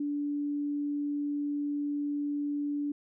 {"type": "tone", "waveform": "sine", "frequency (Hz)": 290, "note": "D4", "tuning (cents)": -22, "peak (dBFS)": -29, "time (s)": [0, 2.92], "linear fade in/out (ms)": 5, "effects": []}